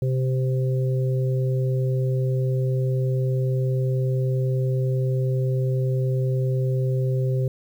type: harmonic tone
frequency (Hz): 130.1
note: C3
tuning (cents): -9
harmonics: 1 / 3 / 4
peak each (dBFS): -20 / -30 / -32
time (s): 0.02-7.48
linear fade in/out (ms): 2
effects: 9-bit